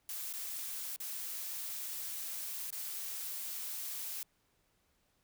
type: noise with dropouts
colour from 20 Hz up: blue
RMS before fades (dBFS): -41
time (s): 0.09-4.23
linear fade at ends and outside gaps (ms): 2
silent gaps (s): 0.329-0.336 / 0.962-1.001 / 2.705-2.726
effects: pink hiss -75 dBFS RMS until 5.23 s